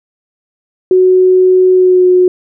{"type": "tone with pitch glide", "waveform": "sine", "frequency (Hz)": [370, 364.1], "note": ["F#4", "F#4"], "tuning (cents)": [0, -28], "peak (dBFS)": -4, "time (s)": [0.91, 2.28], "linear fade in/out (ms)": 2, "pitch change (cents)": -28, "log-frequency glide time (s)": [1.73, 2.06], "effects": []}